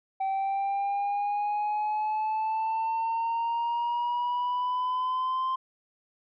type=exponential sweep; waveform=sine; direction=up; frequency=770 to 1046.5 Hz; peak=-23 dBFS; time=0.2-5.56 s; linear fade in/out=10 ms; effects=tanh soft clip ceiling -25 dBFS